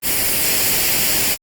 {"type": "noise with comb filter", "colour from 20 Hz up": "white", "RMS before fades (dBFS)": -17, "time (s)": [0.02, 1.37], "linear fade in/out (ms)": 50, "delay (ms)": 0.4, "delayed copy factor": 0.5, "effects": ["Opus 32 kbps"]}